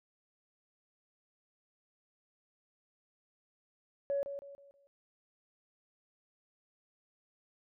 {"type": "tone with echo", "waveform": "sine", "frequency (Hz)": 561, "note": "C#5", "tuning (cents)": 21, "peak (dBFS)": -29, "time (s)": [4.1, 4.23], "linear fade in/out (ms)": 0, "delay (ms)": 160, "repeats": 4, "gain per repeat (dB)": -9, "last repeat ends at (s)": 4.87, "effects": ["tanh soft clip ceiling -25 dBFS"]}